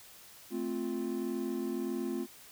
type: chord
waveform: triangle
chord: F major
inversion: first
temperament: equal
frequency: 220 / 261.6 / 349.2 Hz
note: A3 / C4 / F4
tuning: 0 / 0 / 0 cents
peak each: -36 / -35 / -34 dBFS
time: 0.5-2.27 s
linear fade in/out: 50 ms
effects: white hiss -54 dBFS RMS until 2.51 s